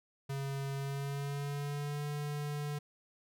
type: tone with pitch glide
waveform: square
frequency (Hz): 137.7 to 146.73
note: C#3 to D3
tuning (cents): -11 to -1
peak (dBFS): -36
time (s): 0.29-2.79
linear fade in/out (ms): 10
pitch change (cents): +110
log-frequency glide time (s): 0.75-2.06
effects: none